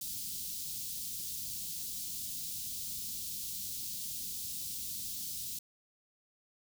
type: band-stop noise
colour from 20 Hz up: white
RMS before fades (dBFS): -40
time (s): 0.01-5.59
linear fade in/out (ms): 5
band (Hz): 230 to 3700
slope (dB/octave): 24
effects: none